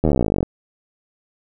slowing click train, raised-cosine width 2 ms, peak -4 dBFS, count 24, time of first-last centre 0.04-0.429 s, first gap 12 ms, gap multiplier 1.03, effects none

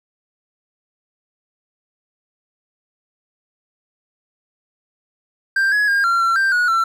triangle tone with pitch steps, 1581 / 1680 / 1614 / 1374 / 1356 / 1575 / 1456 / 1346 Hz, G6 / G#6 / G#6 / F6 / E6 / G6 / F#6 / E6, +14 / +19 / -50 / -29 / +49 / +8 / -28 / +36 cents, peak -12 dBFS, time 5.56-6.84 s, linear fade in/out 5 ms, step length 160 ms, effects none

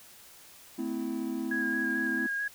triangle chord, A minor, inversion none, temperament equal with one note detuned, 220 / 256.5 / 329.6 Hz, A3 / C4 / E4, 0 / -34 / 0 cents, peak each -35 / -32 / -33 dBFS, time 0.78-2.27 s, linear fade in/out 10 ms
sine tone with vibrato, 1644 Hz, G#6, 18 cents flat, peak -29 dBFS, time 1.51-2.48 s, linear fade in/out 5 ms, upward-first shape square, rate 4.5 Hz, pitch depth 17 cents each way
effects white hiss -53 dBFS RMS until 2.54 s

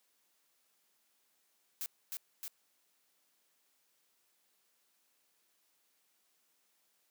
blue noise with echo, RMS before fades -39 dBFS, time 1.81-1.86 s, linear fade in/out 0 ms, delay 310 ms, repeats 2, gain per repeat -2 dB, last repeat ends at 2.48 s, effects white hiss -75 dBFS RMS until 7.1 s + high-pass 200 Hz 12 dB/octave

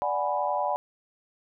sine chord, G# half-diminished seventh, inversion second, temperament equal, 587.3 / 740 / 830.6 / 987.8 Hz, D5 / F#5 / G#5 / B5, 0 / 0 / 0 / 0 cents, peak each -30 dBFS, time 0.02-0.76 s, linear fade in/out 0 ms, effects none

